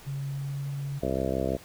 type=tone with pitch glide; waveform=sine; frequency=138.59 to 139.8 Hz; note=C#3 to C#3; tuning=0 to +15 cents; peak=-30 dBFS; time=0.06-1 s; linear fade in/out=20 ms; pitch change=+15 cents; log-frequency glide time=0.25-0.69 s
type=harmonic tone; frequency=66 Hz; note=C2; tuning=16 cents sharp; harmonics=1 / 2 / 3 / 4 / 5 / 6 / 7 / 8 / 9 / 10; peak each=-35 / -35 / -35 / -35 / -35 / -35 / -35 / -35 / -35 / -35 dBFS; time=1.02-1.57 s; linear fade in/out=10 ms
effects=pink hiss -50 dBFS RMS until 1.64 s